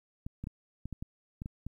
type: clicks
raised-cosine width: 5 ms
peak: -26 dBFS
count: 9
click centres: 0.265 / 0.44 / 0.471 / 0.856 / 0.927 / 1.025 / 1.419 / 1.459 / 1.666 s
effects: 11-bit